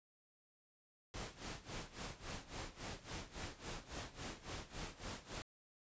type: noise with tremolo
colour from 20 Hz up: pink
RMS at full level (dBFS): -45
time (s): 1.14-5.42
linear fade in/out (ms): 0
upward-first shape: sine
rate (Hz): 3.6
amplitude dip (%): 85
effects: resampled to 16000 Hz